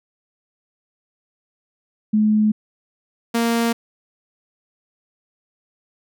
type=tone pair in turn; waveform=sine / sawtooth; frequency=213.7 / 232.3 Hz; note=G#3 / A#3; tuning=+50 / -6 cents; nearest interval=minor second; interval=144 cents; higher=second; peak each=-13 dBFS; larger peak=neither; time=2.13-2.52 / 3.34-3.73 s; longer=neither; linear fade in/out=10 ms; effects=none